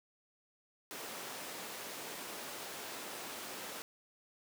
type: high-pass noise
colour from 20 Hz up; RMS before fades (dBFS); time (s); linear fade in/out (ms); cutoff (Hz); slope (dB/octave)
pink; -45; 0.91-3.82; 0; 320; 12
effects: none